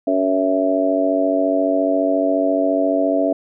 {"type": "harmonic tone", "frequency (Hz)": 94.4, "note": "F#2", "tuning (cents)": 35, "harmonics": [3, 4, 5, 6, 7], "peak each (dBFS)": [-19, -28, -26, -23, -18], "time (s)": [0.07, 3.33], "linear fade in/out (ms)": 5, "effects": []}